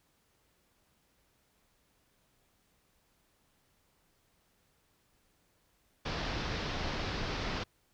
pink low-pass noise, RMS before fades -36 dBFS, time 6.05-7.64 s, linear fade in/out 10 ms, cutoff 5400 Hz, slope 48 dB/octave, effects pink hiss -72 dBFS RMS until 7.93 s

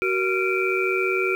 sine tone cluster, 376.7 / 471.2 / 1380 / 2338 / 2472 Hz, F#4 / A#4 / F6 / D7 / D#7, +31 / +19 / -21 / -8 / -12 cents, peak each -23 / -31 / -28 / -25 / -31 dBFS, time 0.02-1.35 s, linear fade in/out 0 ms, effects 8-bit

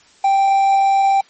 triangle tone with quantisation, 784 Hz, G5, in tune, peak -9 dBFS, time 0.24-1.21 s, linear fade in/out 5 ms, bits 6, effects white hiss -50 dBFS RMS until 1.29 s + MP3 32 kbps

